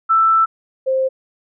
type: tone pair in turn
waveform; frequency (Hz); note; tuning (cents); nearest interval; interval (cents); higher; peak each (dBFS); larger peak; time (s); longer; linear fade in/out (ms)
sine; 1326 / 526.2; E6 / C5; +10 / +10; octave + major third; 1600; first; -10 / -14; first; 0.09-0.46 / 0.86-1.09; first; 20
effects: none